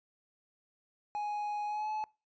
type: tone with pitch glide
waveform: triangle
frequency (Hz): 833 to 858.4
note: G#5 to A5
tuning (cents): +5 to -43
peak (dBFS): -31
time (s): 1.15-2.04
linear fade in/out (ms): 0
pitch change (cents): +52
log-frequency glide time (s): 1.66-1.9
effects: noise-tail reverb RT60 0.3 s tail -25 dB re dry + resampled to 16000 Hz